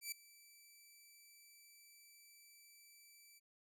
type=tone with ADSR envelope; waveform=10% pulse; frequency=2322 Hz; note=D7; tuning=20 cents flat; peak=-31 dBFS; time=0.01-3.4 s; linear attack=110 ms; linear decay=3 ms; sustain=-22 dB; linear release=25 ms; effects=none